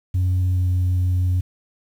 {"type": "tone with pitch glide", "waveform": "sine", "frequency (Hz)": [91.5, 90.66], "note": ["F#2", "F#2"], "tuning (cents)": [-19, -35], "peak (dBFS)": -14, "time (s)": [0.14, 1.41], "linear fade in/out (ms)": 10, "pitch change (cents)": -16, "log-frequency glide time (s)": [0.51, 0.64], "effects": ["tanh soft clip ceiling -15 dBFS", "8-bit"]}